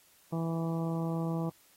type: harmonic tone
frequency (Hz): 164.81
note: E3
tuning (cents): 0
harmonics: 1 / 2 / 3 / 4 / 5 / 6 / 7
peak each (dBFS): -31 / -37 / -41 / -43 / -45 / -47 / -48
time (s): 0.32-1.5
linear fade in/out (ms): 10
effects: white hiss -63 dBFS RMS until 1.76 s + AAC 48 kbps